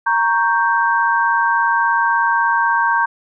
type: chord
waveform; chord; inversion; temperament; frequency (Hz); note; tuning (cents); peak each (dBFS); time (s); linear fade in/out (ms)
sine; G diminished; first; equal; 932.3 / 1108.7 / 1568; Bb5 / Db6 / G6; 0 / 0 / 0; -16 / -20 / -17; 0.06-3.06; 10
effects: none